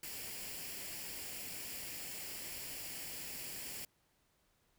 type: noise with comb filter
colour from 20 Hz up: white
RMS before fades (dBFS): -45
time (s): 0.03-3.85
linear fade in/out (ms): 2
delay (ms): 0.4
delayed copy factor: +0.55
effects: pink hiss -75 dBFS RMS until 4.78 s